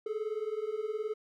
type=beating tone pair; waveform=triangle; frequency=420 / 439 Hz; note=G#4 / A4; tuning=+19 / -4 cents; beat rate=19 Hz; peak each=-34 / -33 dBFS; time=0.06-1.14 s; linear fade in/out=5 ms; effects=none